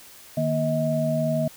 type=tone cluster; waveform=sine; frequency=153.3 / 235.6 / 636 Hz; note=D#3 / A#3 / D#5; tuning=-25 / +19 / +38 cents; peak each=-25 / -27 / -24 dBFS; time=0.37-1.48 s; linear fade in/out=5 ms; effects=white hiss -47 dBFS RMS until 1.56 s